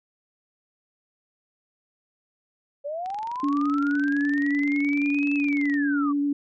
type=linear two-way sweep; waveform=sine; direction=up then down; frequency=554.4 to 2637 to 1111 Hz; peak=-28 dBFS; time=2.84-6.13 s; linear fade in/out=20 ms; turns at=5.34 s
type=click train; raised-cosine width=0.2 ms; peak=-26 dBFS; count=64; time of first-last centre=3.06-5.741 s; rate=23.5 Hz
type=tone with vibrato; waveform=sine; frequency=286.2 Hz; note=D4; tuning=45 cents flat; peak=-21 dBFS; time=3.43-6.33 s; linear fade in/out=5 ms; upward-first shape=sine; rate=10 Hz; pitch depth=12 cents each way
effects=none